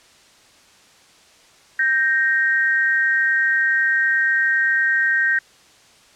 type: tone pair together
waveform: sine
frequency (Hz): 1568 / 1864.7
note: G6 / A#6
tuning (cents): 0 / 0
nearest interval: minor third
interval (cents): 300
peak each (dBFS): -18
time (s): 1.79-5.39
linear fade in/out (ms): 5
effects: white hiss -51 dBFS RMS until 6.15 s + low-pass 7000 Hz 12 dB/octave